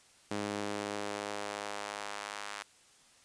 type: tone with high-pass filter sweep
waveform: sawtooth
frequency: 102.8 Hz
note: G#2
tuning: 17 cents flat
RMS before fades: -39 dBFS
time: 0.31-2.63 s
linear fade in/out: 0 ms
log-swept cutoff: 250 to 1200 Hz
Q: 0.97
effects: white hiss -62 dBFS RMS until 3.24 s + resampled to 22050 Hz